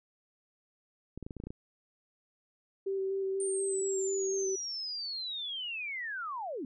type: clicks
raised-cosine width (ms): 3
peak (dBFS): -28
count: 9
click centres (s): 1.176 / 1.227 / 1.265 / 1.308 / 1.367 / 1.401 / 1.438 / 1.47 / 1.505
type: tone with vibrato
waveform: sine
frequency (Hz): 386.9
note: G4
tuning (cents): -23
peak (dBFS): -30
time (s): 2.86-4.56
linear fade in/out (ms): 10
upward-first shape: square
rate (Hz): 4.1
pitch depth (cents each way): 11
type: linear sweep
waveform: sine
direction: down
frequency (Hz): 8980 to 233.1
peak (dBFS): -35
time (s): 3.4-6.65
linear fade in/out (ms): 2
effects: none